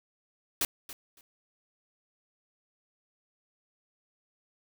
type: noise with echo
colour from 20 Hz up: white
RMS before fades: -28 dBFS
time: 0.61-0.65 s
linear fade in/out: 2 ms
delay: 280 ms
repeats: 2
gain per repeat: -15 dB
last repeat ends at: 1.21 s
effects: none